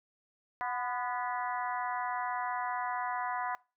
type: harmonic tone with a mistuned harmonic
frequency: 245.1 Hz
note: B3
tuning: 13 cents flat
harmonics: 3 / 4 / 5 / 6 / 7 / 8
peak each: -36 / -36 / -42 / -43 / -43 / -44 dBFS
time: 0.61-3.55 s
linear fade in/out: 0 ms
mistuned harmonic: 4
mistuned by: +34 cents
effects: noise-tail reverb RT60 0.3 s tail -23 dB re dry